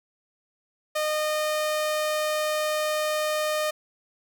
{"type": "tone", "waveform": "sawtooth", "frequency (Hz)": 612, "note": "D#5", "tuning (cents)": -29, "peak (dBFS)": -20, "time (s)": [0.95, 3.71], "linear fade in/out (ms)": 10, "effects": []}